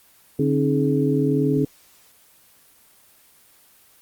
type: tone cluster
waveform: sine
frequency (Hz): 145.6 / 269 / 309.8 / 424.2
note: D3 / C4 / D#4 / G#4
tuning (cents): -15 / +48 / -7 / +37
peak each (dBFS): -22 / -21 / -25 / -23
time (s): 0.39-1.65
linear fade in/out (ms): 5
effects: white hiss -54 dBFS RMS until 4.01 s + Opus 24 kbps